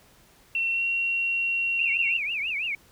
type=tone with pitch glide; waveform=sine; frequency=2712 to 2740 Hz; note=E7 to F7; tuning=+49 to -34 cents; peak=-23 dBFS; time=0.55-2.17 s; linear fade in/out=2 ms; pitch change=+17 cents; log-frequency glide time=0.71-0.83 s
type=tone with vibrato; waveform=sine; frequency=2489 Hz; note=D#7; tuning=in tune; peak=-26 dBFS; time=1.79-2.75 s; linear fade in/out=2 ms; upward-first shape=triangle; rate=6.1 Hz; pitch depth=250 cents each way
effects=pink hiss -57 dBFS RMS until 2.91 s